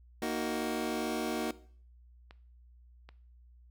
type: chord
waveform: 25% pulse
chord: D# minor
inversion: second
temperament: just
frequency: 233.3 / 311.1 / 373.4 Hz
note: A#3 / D#4 / F#4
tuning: +2 / 0 / +16 cents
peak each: -32 / -33 / -33 dBFS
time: 0.22-1.51 s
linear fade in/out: 2 ms
type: clicks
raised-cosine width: 0.3 ms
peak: -34 dBFS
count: 2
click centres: 2.309 / 3.09 s
effects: noise-tail reverb RT60 0.5 s tail -18 dB re dry + added 60 Hz sine -55 dBFS peak until 3.7 s